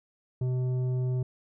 sine tone with tanh clipping, 127 Hz, B2, 49 cents sharp, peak -27 dBFS, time 0.41-1.23 s, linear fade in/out 5 ms, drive 9 dB, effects none

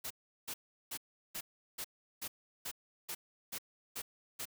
white noise bursts, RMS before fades -41 dBFS, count 11, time 0.04-4.455 s, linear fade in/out 10 ms, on 65 ms, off 370 ms, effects none

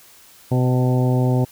harmonic tone with a mistuned harmonic, 126.8 Hz, B2, 46 cents sharp, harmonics 1 / 2 / 3 / 4 / 5 / 6 / 7, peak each -16 / -22 / -26 / -28 / -30 / -32 / -33 dBFS, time 0.51-1.45 s, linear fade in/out 10 ms, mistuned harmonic 5, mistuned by -23 cents, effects white hiss -48 dBFS RMS until 1.51 s

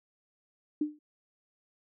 sine tone with exponential decay, 300 Hz, D4, 37 cents sharp, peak -23 dBFS, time 0.81-0.99 s, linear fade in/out 5 ms, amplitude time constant 39 ms, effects none

